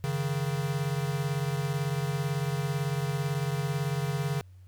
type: beating tone pair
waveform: square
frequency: 138.1 / 156.1 Hz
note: C#3 / D#3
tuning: -6 / +6 cents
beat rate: 18 Hz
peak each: -30 / -33 dBFS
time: 0.04-4.41 s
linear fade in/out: 0 ms
effects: added 92 Hz sine -48 dBFS peak until 4.67 s + pink hiss -70 dBFS RMS until 4.67 s